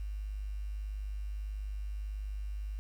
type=tone with quantisation; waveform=sine; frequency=50.8 Hz; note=G#1; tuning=38 cents flat; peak=-35 dBFS; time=0-2.79 s; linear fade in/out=0 ms; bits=10; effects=none